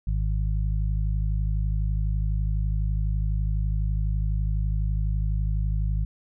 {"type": "harmonic tone", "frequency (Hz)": 52, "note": "G#1", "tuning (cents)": 3, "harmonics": [1, 2, 3], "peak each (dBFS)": [-23, -29, -33], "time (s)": [0.07, 6.05], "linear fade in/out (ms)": 5, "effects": []}